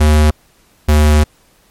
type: tone pair in turn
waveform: square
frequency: 76 / 75.43 Hz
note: D#2 / D2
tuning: -40 / +47 cents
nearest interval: unison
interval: 13 cents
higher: first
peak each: -7 dBFS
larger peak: neither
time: 0-0.31 / 0.88-1.24 s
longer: second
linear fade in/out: 10 ms
effects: pink hiss -52 dBFS RMS until 1.7 s + MP3 64 kbps